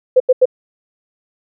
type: tone bursts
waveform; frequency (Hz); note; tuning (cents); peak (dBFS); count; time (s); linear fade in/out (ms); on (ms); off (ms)
sine; 510; C5; -44; -5; 3; 0.16-0.456; 10; 42; 85
effects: none